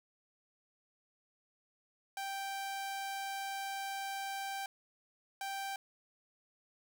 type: tone bursts at uneven times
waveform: sawtooth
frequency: 784 Hz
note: G5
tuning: in tune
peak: -34 dBFS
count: 2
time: 2.17-4.66 / 5.41-5.76 s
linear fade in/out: 2 ms
effects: none